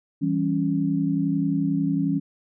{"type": "chord", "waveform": "sine", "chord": "C# diminished", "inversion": "first", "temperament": "equal", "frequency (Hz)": [164.81, 196, 277.2], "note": ["E3", "G3", "C#4"], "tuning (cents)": [0, 0, 0], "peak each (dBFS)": [-25, -27, -23], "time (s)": [0.21, 2.2], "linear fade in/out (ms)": 20, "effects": []}